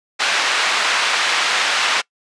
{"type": "band-pass noise", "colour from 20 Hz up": "pink", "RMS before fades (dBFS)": -18, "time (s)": [0.19, 2.02], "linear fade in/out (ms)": 20, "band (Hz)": [1200, 4200], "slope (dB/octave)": 12, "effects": ["noise-tail reverb RT60 0.1 s tail -24 dB re dry", "resampled to 22050 Hz"]}